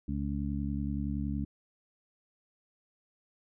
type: harmonic tone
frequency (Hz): 70.7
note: C#2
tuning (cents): +35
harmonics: 1 / 2 / 3 / 4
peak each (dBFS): -35 / -37 / -35 / -38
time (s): 0.08-1.45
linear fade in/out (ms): 5
effects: none